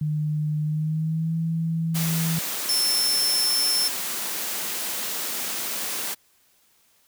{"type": "tone with pitch glide", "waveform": "sine", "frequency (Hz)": [151.8, 163.64], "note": ["D#3", "E3"], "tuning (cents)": [-42, -12], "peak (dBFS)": -22, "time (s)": [0.01, 2.39], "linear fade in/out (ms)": 5, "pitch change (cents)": 130, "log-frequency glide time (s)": [0.63, 1.35]}
{"type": "high-pass noise", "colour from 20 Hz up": "white", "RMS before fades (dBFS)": -29, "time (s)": [1.94, 6.15], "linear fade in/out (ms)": 20, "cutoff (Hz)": 160, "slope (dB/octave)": 48}
{"type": "tone", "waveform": "sawtooth", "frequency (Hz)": 5340, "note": "E8", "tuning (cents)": 22, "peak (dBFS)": -18, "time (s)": [2.69, 3.88], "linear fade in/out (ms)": 2}
{"effects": ["white hiss -62 dBFS RMS until 7.07 s"]}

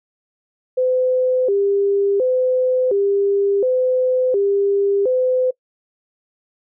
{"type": "tone with vibrato", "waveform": "sine", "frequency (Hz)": 451.1, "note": "A4", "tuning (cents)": 43, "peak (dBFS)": -14, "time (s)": [0.77, 5.51], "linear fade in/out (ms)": 10, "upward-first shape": "square", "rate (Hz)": 0.7, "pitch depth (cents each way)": 210, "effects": ["noise-tail reverb RT60 0.1 s tail -23 dB re dry"]}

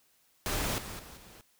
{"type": "noise with level steps", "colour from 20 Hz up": "pink", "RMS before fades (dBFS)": [-32, -42, -49, -53], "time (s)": [0.46, 1.41], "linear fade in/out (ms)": 0, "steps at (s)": [0.78, 0.99, 1.17], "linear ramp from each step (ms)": 2, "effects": ["white hiss -68 dBFS RMS until 1.59 s"]}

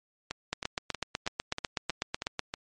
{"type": "two click trains", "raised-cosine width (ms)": 0.2, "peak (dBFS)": [-12, -16], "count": [16, 8], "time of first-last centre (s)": [[0.53, 2.393], [0.31, 2.539]], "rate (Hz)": [8.05, 3.14], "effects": ["MP3 48 kbps"]}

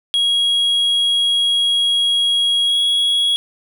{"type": "tone with pitch glide", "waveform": "triangle", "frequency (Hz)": [3300, 3331], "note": ["G#7", "G#7"], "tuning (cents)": [-12, 4], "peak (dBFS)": -12, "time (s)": [0.14, 3.36], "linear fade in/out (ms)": 0, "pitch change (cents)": 16, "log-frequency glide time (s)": [2.66, 2.79], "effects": ["8-bit"]}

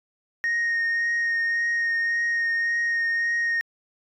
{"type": "tone with vibrato", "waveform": "sine", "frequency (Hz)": 1858, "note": "A#6", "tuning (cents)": -6, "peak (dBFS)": -19, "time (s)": [0.44, 3.61], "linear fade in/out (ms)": 0, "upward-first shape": "triangle", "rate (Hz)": 1.8, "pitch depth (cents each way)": 14, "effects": ["tanh soft clip ceiling -20 dBFS"]}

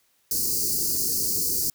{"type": "band-stop noise", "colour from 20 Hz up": "white", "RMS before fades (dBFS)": -25, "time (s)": [0.31, 1.7], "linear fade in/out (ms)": 2, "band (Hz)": [480, 4400], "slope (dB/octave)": 96, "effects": ["white hiss -66 dBFS RMS until 1.74 s"]}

